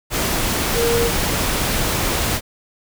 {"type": "tone in noise", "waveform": "sine", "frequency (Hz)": 468.1, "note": "A#4", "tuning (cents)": 7, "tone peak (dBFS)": -17, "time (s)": [0.73, 1.11], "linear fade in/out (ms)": 50, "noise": "pink", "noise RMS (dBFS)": -20, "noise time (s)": [0.1, 2.41], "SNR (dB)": 0, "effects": []}